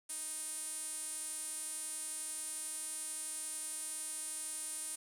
sawtooth tone with band-pass filter, 311.1 Hz, D#4, in tune, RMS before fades -42 dBFS, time 0.09-4.96 s, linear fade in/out 10 ms, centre 9300 Hz, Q 6.8, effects 11-bit

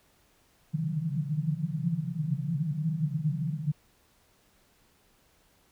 pink band-pass noise, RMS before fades -30 dBFS, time 0.73-3.72 s, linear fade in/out 20 ms, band 140 to 170 Hz, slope 96 dB/octave, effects pink hiss -65 dBFS RMS until 5.71 s

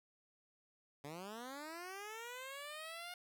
10% pulse linear sweep, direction up, 137.6 to 718 Hz, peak -38 dBFS, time 1.04-3.14 s, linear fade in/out 2 ms, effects none

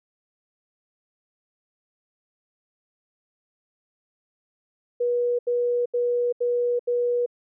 sine tone bursts, 484.2 Hz, B4, 34 cents flat, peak -20 dBFS, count 5, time 5-7.262 s, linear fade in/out 10 ms, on 390 ms, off 78 ms, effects none

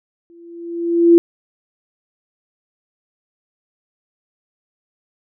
sine tone with exponential growth, 340 Hz, F4, 46 cents flat, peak -3 dBFS, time 0.3-1.18 s, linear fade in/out 0 ms, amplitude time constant 190 ms, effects none

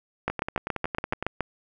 two click trains, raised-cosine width 0.5 ms, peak -10 / -14 dBFS, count 9 / 11, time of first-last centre 0.28-1.407 / 0.3-1.226 s, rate 7.1 / 10.8 Hz, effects none

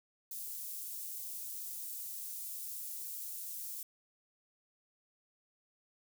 white high-pass noise, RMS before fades -43 dBFS, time 0.31-3.83 s, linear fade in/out 2 ms, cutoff 8800 Hz, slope 12 dB/octave, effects none

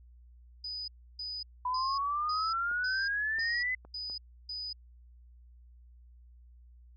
sine tone bursts, 4978 Hz, D#8, in tune, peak -36 dBFS, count 8, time 0.64-4.73 s, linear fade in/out 5 ms, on 240 ms, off 310 ms
sine exponential sweep, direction up, 987.8 to 2038 Hz, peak -29 dBFS, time 1.65-3.75 s, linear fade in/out 5 ms
clicks, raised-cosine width 1 ms, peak -38 dBFS, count 4, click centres 2.714 / 3.386 / 3.85 / 4.099 s
effects added 60 Hz sine -53 dBFS peak until 6.96 s

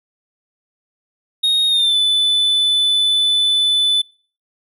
triangle tone with pitch glide, 3729 to 3499 Hz, A#7 to A7, 0 to -10 cents, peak -11 dBFS, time 1.43-4.02 s, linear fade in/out 10 ms, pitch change -110 cents, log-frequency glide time 1.68-1.96 s, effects noise-tail reverb RT60 0.4 s tail -22 dB re dry

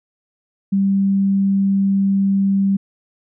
sine tone, 196 Hz, G3, in tune, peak -13 dBFS, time 0.72-2.77 s, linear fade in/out 10 ms, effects none

